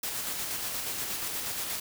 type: noise with tremolo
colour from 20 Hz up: white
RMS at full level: -33 dBFS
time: 0.03-1.8 s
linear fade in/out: 5 ms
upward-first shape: square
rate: 8.4 Hz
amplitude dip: 25%
effects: none